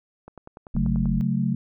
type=click train; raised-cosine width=1 ms; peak=-27 dBFS; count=9; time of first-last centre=0.28-1.057 s; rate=10.3 Hz
type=linear two-way sweep; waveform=sine; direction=up then down; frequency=31.58 to 58.4 to 43.12 Hz; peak=-26 dBFS; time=0.74-1.21 s; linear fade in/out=0 ms; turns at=0.86 s
type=chord; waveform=sine; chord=F# minor; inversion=second; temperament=equal; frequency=138.59 / 185 / 220 Hz; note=C#3 / F#3 / A3; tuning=0 / 0 / 0 cents; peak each=-25 dBFS; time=0.75-1.55 s; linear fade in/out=5 ms
effects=none